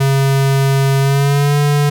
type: tone with pitch glide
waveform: square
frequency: 136.5 to 145.45 Hz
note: C#3 to D3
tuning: -26 to -16 cents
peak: -11 dBFS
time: 0-1.9 s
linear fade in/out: 10 ms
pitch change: +110 cents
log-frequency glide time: 1-1.57 s
effects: none